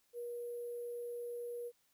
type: tone with sample-and-hold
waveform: sine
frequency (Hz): 479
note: A#4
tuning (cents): +47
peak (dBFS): -40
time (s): 0.13-1.72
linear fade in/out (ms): 50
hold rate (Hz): 11025
effects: white hiss -75 dBFS RMS until 1.93 s